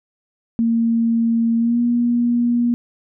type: tone with pitch glide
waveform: sine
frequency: 230 to 239.1 Hz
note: A#3 to A#3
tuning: -23 to +44 cents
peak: -14 dBFS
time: 0.59-2.74 s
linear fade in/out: 0 ms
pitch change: +67 cents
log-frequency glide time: 1.58-1.8 s
effects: none